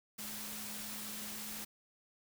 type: tone in noise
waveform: sine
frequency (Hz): 211.7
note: G#3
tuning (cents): +33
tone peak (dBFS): -51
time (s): 0.18-1.65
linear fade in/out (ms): 10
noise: white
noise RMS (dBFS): -44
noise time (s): 0.18-1.65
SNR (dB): -10
effects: none